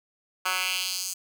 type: tone with high-pass filter sweep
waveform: 10% pulse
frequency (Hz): 185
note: F#3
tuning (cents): 0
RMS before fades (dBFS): -29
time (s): 0.45-1.14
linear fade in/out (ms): 10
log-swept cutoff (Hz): 1400 to 7000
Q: 1.8
effects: none